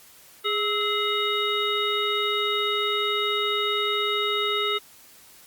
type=harmonic tone with a mistuned harmonic; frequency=415.3 Hz; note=G#4; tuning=in tune; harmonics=1 / 3 / 5 / 7 / 9; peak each=-28 / -28 / -31 / -31 / -27 dBFS; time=0.44-4.79 s; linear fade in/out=20 ms; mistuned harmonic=3; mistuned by=+75 cents; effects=white hiss -51 dBFS RMS until 5.46 s + Opus 48 kbps